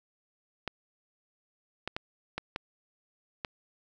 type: clicks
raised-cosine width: 0.3 ms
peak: -17 dBFS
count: 6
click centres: 0.677 / 1.876 / 1.965 / 2.38 / 2.561 / 3.448 s
effects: none